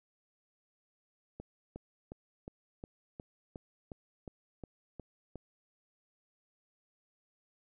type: click train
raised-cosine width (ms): 2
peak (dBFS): -30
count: 12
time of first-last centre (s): 1.4-5.357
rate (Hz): 2.78
effects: none